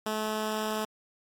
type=tone; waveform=10% pulse; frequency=215.9 Hz; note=A3; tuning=33 cents flat; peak=-21 dBFS; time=0.06-0.85 s; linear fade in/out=5 ms; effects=AAC 64 kbps